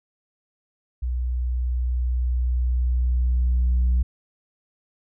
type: tone with level ramp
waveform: sine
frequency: 61.74 Hz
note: B1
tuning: in tune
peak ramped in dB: -22 to -14 dBFS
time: 1.02-4.03 s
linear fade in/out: 10 ms
effects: tanh soft clip ceiling -15 dBFS